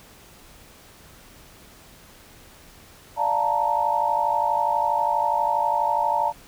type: chord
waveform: sine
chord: Bb major seventh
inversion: first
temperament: equal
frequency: 587.3 / 698.5 / 880 / 932.3 Hz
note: D5 / F5 / A5 / Bb5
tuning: 0 / 0 / 0 / 0 cents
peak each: -29 / -28 / -23 / -23 dBFS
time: 3.16-6.33 s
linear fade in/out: 50 ms
effects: pink hiss -49 dBFS RMS until 6.47 s